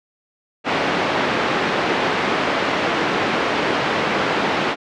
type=band-pass noise; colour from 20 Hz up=pink; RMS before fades=-20 dBFS; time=0.64-4.76 s; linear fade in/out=50 ms; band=270 to 2700 Hz; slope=12 dB/octave; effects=low-pass 6000 Hz 12 dB/octave